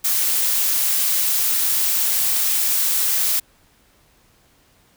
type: noise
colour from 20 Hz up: blue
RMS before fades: -19 dBFS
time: 0.04-3.4 s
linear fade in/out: 10 ms
effects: pink hiss -57 dBFS RMS until 4.96 s